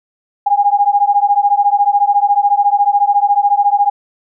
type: beating tone pair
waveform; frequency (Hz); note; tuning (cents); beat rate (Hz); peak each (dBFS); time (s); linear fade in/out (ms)
sine; 807 / 821; G#5 / G#5; -50 / -20; 14; -12; 0.46-3.9; 10
effects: none